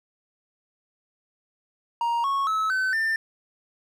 triangle tone with pitch steps, 938 / 1102.7 / 1296.2 / 1523.8 / 1791.3 Hz, A#5 / C#6 / E6 / G6 / A6, +11 / -9 / -30 / -49 / +31 cents, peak -20 dBFS, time 2.01-3.16 s, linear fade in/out 2 ms, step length 230 ms, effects none

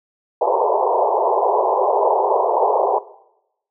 white band-pass noise, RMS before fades -17 dBFS, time 0.41-2.99 s, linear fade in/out 10 ms, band 380 to 1000 Hz, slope 96 dB/octave, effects noise-tail reverb RT60 0.8 s tail -17 dB re dry

